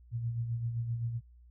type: tone with tremolo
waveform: sine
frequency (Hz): 117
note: A#2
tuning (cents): +7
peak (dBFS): -29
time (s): 0.11-1.21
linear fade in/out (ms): 50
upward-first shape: sine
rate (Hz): 7.7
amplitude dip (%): 50
effects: added 60 Hz sine -54 dBFS peak until 1.5 s